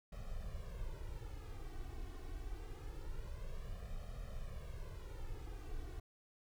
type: noise with flanger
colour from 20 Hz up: brown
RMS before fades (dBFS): -45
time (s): 0.12-6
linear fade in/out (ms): 5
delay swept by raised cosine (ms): 1.6 to 2.7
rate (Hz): 0.25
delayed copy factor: +0.95
effects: none